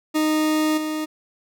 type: tone with level steps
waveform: 40% pulse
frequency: 309.3 Hz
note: D#4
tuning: 10 cents flat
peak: -17 / -23 dBFS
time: 0.14-1.06 s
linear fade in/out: 20 ms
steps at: 0.77 s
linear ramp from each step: 10 ms
effects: none